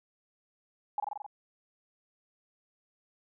sine tone with echo, 830.6 Hz, G#5, in tune, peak -27 dBFS, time 0.98-1 s, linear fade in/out 2 ms, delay 44 ms, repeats 6, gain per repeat -2 dB, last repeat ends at 1.264 s, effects none

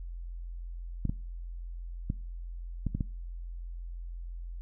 clicks, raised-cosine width 5 ms, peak -18 dBFS, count 6, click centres 1.053 / 1.095 / 2.101 / 2.867 / 2.95 / 3.008 s, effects noise-tail reverb RT60 0.4 s tail -21 dB re dry + added 43 Hz sine -37 dBFS peak until 4.61 s

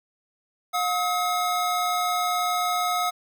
square tone pair together, 717 / 1277.5 Hz, F5 / D#6, +45 / +45 cents, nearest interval minor seventh, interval 1000 cents, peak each -26 dBFS, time 0.73-3.11 s, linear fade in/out 20 ms, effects none

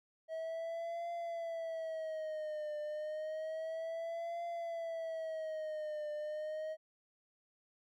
triangle tone with vibrato, 641 Hz, E5, 49 cents flat, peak -36 dBFS, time 0.28-6.77 s, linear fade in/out 50 ms, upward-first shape triangle, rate 0.3 Hz, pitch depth 120 cents each way, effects none

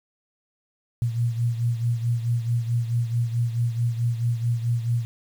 sine beating tone pair, 117.3 / 121.9 Hz, A#2 / B2, +11 / -22 cents, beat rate 4.6 Hz, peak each -22 / -28 dBFS, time 1.02-5.05 s, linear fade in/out 0 ms, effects 8-bit

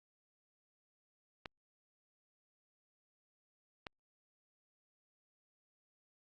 clicks, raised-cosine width 0.3 ms, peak -26 dBFS, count 2, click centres 1.458 / 3.868 s, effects Opus 48 kbps

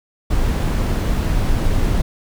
brown noise, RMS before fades -17 dBFS, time 0.3-2.02 s, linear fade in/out 10 ms, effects none

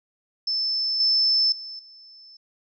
sine tone with level steps, 5274 Hz, E8, in tune, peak -22 / -17 / -34 / -45 dBFS, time 0.47-2.37 s, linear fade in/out 5 ms, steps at 1 / 1.52 / 1.79 s, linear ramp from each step 2 ms, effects none

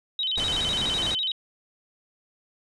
sine tone with vibrato, 3417 Hz, G#7, 49 cents sharp, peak -24 dBFS, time 0.19-1.32 s, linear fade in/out 2 ms, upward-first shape square, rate 12 Hz, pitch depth 190 cents each way
pink noise, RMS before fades -32 dBFS, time 0.37-1.15 s, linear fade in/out 10 ms
effects resampled to 22050 Hz

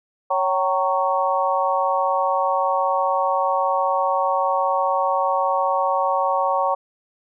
harmonic tone with a mistuned harmonic, 185 Hz, F#3, in tune, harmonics 3 / 4 / 5 / 6, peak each -23 / -23 / -23 / -23 dBFS, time 0.3-6.75 s, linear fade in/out 10 ms, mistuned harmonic 4, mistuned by +55 cents, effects none

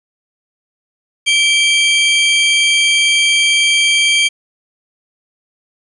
40% pulse tone pair together, 2320 / 3191 Hz, D7 / G7, -22 / +30 cents, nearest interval tritone, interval 552 cents, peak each -12 dBFS, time 1.26-4.29 s, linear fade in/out 20 ms, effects resampled to 24000 Hz + 7-bit

